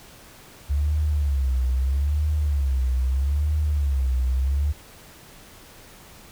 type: tone with vibrato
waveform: sine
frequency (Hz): 69.3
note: C#2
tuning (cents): 0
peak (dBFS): -19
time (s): 0.69-4.73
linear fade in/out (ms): 20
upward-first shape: sine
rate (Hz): 0.78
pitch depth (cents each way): 160
effects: pink hiss -47 dBFS RMS until 6.31 s